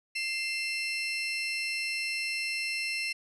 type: tone pair together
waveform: 30% pulse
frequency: 2100 / 2680 Hz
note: C7 / E7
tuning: +6 / +28 cents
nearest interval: major third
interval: 422 cents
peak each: -32 / -29 dBFS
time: 0.15-3.13 s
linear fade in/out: 10 ms
effects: resampled to 24000 Hz